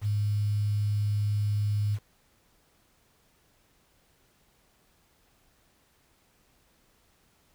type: tone with quantisation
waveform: sine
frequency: 103.83 Hz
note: G#2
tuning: in tune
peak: -24 dBFS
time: 0.01-1.99 s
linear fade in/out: 50 ms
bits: 8
effects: pink hiss -66 dBFS RMS until 7.54 s